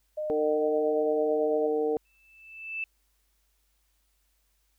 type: tone with pitch glide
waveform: sine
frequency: 611 to 617 Hz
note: D#5 to D#5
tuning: -32 to -15 cents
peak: -29 dBFS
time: 0.17-1.67 s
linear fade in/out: 10 ms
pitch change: +17 cents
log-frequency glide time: 0.52-0.62 s
type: harmonic tone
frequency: 152 Hz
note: D#3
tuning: 40 cents flat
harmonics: 2 / 3 / 4 / 5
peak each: -33 / -25 / -38 / -36 dBFS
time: 0.3-1.97 s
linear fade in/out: 0 ms
type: tone with exponential growth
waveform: sine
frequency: 2640 Hz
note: E7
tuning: 2 cents sharp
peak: -28 dBFS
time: 2.05-2.84 s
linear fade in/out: 2 ms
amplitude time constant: 170 ms
effects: added 50 Hz sine -70 dBFS peak until 4.78 s + white hiss -73 dBFS RMS until 4.78 s